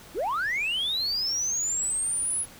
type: linear sweep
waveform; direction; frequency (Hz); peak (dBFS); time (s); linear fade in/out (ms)
sine; up; 272.2 to 10548; -23; 0.14-2.46; 50
effects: tanh soft clip ceiling -23 dBFS + pink hiss -48 dBFS RMS until 2.59 s